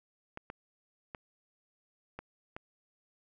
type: clicks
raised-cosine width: 0.5 ms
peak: -26 dBFS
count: 5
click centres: 0.374 / 0.501 / 1.148 / 2.19 / 2.565 s
effects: none